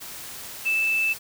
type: tone in noise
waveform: sine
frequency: 2637 Hz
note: E7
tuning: in tune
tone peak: -20 dBFS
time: 0.65-1.14 s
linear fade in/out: 20 ms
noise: white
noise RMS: -38 dBFS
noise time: 0-1.19 s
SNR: +15 dB
effects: none